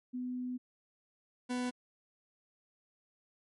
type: tone pair in turn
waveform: sine / 40% pulse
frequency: 250.3 / 248.3 Hz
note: B3 / B3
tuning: +23 / +9 cents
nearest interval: unison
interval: 14 cents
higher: first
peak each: -35 / -32 dBFS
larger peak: second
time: 0.13-0.58 / 1.49-1.71 s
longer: first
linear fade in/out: 20 ms
effects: MP3 48 kbps